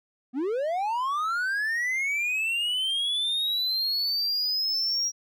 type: linear sweep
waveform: triangle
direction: up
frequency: 233.1 to 5690 Hz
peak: -23 dBFS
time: 0.33-5.12 s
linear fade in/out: 50 ms
effects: none